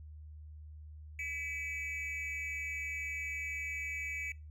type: tone with amplitude modulation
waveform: triangle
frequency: 2286 Hz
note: D7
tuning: 47 cents flat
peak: -31 dBFS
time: 1.19-4.32 s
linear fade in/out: 2 ms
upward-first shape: sine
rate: 296 Hz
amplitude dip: 90%
effects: noise-tail reverb RT60 0.3 s tail -25 dB re dry + added 76 Hz sine -47 dBFS peak until 4.5 s